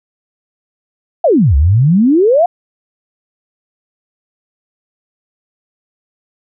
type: exponential two-way sweep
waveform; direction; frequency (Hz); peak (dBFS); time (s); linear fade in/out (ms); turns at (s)
sine; down then up; 734 to 65.41 to 734; -6; 1.24-2.46; 5; 1.56
effects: none